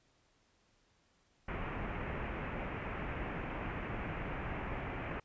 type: low-pass noise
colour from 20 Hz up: pink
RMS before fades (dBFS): -40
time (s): 1.48-5.2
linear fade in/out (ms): 5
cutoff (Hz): 2600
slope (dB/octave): 48
effects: pink hiss -72 dBFS RMS until 5.24 s + resampled to 16000 Hz